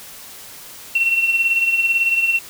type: tone with tremolo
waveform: sine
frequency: 2717 Hz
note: F7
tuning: 48 cents flat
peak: -11 dBFS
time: 0.95-2.39 s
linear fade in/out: 5 ms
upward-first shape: sine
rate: 18 Hz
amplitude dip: 60%
effects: tanh soft clip ceiling -8 dBFS + white hiss -38 dBFS RMS until 2.49 s